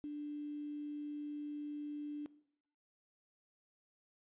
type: tone with quantisation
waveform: sine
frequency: 294.7 Hz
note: D4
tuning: 6 cents sharp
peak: -40 dBFS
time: 0.04-2.26 s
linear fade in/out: 0 ms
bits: 10
effects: noise-tail reverb RT60 0.7 s tail -18 dB re dry + resampled to 8000 Hz